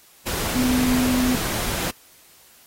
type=tone in noise; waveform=sine; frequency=251.7 Hz; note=B3; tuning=33 cents sharp; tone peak=-18 dBFS; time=0.55-1.36 s; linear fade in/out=10 ms; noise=pink; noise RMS=-26 dBFS; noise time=0.26-1.91 s; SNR=+5 dB; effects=white hiss -52 dBFS RMS until 2.66 s + AAC 48 kbps